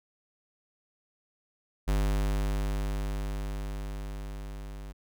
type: tone with level ramp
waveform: square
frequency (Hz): 50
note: G1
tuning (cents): +35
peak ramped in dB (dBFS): -24 to -40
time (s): 1.87-4.93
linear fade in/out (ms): 20
effects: none